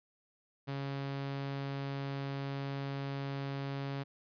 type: tone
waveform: sawtooth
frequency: 138.4 Hz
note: C#3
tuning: 2 cents flat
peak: -32 dBFS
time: 0.67-4.04 s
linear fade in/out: 20 ms
effects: resampled to 11025 Hz